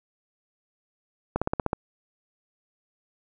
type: slowing click train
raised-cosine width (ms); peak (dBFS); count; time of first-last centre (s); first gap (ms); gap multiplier
1; -10; 7; 1.36-1.731; 56; 1.04
effects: none